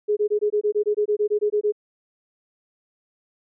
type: tone bursts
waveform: sine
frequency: 418.4 Hz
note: G#4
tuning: 13 cents sharp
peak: -17 dBFS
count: 15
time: 0.08-1.723 s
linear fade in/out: 20 ms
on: 89 ms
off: 22 ms
effects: none